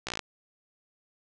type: slowing click train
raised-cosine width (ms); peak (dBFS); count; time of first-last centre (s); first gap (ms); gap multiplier
0.2; -15; 8; 0.07-0.193; 16; 1.03
effects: resampled to 24000 Hz + 8-bit